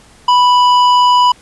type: tone with hard clipping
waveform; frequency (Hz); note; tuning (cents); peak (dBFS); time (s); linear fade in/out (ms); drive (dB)
triangle; 987.8; B5; 0; -8; 0.28-1.32; 5; 13
effects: pink hiss -44 dBFS RMS until 1.41 s + resampled to 24000 Hz